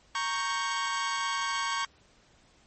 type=chord; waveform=sawtooth; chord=G diminished; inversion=first; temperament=equal; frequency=932.3 / 1108.7 / 1568 Hz; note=Bb5 / Db6 / G6; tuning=0 / 0 / 0 cents; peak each=-31 / -27 / -31 dBFS; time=0.15-1.85 s; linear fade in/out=2 ms; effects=pink hiss -62 dBFS RMS until 2.66 s + MP3 32 kbps